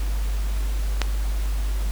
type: click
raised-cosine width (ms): 0.2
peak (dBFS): -4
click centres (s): 1.017
effects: added 50 Hz sine -21 dBFS peak until 1.91 s + pink hiss -39 dBFS RMS until 1.91 s